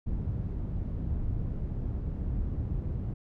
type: low-pass noise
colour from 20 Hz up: white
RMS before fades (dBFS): -32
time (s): 0.06-3.14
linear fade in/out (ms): 10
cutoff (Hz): 100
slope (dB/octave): 12
effects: none

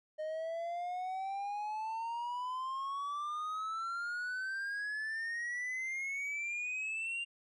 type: exponential sweep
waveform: triangle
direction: up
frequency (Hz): 614 to 2801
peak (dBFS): -34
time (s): 0.18-7.25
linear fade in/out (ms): 20
effects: resampled to 24000 Hz

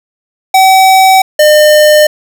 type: tone pair in turn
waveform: square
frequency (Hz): 762 / 604.8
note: G5 / D#5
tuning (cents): -49 / -49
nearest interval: major third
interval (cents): 400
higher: first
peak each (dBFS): -3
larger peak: neither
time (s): 0.54-1.22 / 1.39-2.07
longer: neither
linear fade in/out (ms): 5
effects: none

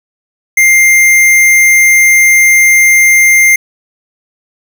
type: tone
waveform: square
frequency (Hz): 2100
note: C7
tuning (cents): +6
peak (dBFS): -4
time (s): 0.57-3.56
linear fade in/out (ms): 5
effects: none

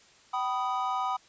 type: chord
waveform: triangle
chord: G augmented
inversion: none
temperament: equal with one note detuned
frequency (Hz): 766.1 / 987.8 / 1244.5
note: G5 / B5 / D#6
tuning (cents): -40 / 0 / 0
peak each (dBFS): -30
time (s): 0.33-1.17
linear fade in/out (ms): 10
effects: white hiss -58 dBFS RMS until 1.28 s + resampled to 16000 Hz

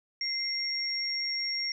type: tone pair together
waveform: sine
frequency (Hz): 2093 / 5549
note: C7 / F8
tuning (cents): 0 / -12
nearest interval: octave + perfect fourth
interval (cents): 1688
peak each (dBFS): -35 / -30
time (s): 0.21-1.72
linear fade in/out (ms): 2
effects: 11-bit

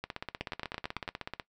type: two click trains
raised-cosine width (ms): 0.3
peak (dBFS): -18 / -20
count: 7 / 23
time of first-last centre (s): 0.41-1.078 / 0.04-1.398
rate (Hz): 8.98 / 16.2
effects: noise-tail reverb RT60 0.1 s tail -18 dB re dry

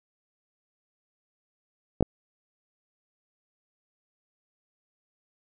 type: clicks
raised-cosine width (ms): 2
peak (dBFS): -8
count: 2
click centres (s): 2.008 / 2.026
effects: none

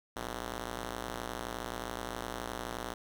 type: ring-modulated tone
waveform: 5% pulse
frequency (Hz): 119.2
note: A#2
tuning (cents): +39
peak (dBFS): -23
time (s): 0.16-2.94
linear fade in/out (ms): 5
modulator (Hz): 153
effects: none

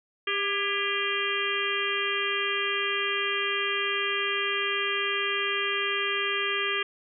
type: harmonic tone with a mistuned harmonic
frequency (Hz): 398.7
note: G4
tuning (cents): +29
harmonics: 1 / 3 / 4 / 5 / 6 / 7 / 8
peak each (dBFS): -33 / -33 / -33 / -33 / -33 / -33 / -33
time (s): 0.27-6.83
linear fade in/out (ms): 5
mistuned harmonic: 4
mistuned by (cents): +64
effects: none

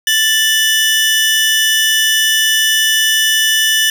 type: tone pair together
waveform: sawtooth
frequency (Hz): 1761.8 / 2960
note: A6 / F#7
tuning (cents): +2 / 0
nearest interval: major sixth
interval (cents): 898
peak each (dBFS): -10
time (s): 0.07-3.9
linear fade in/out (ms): 2
effects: none

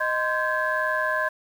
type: tone cluster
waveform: sine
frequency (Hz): 622 / 1035 / 1570 / 1692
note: D#5 / C6 / G6 / G#6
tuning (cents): -1 / -19 / +2 / +32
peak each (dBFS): -27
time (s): 0-1.29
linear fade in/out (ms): 10
effects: tanh soft clip ceiling -13 dBFS + 8-bit

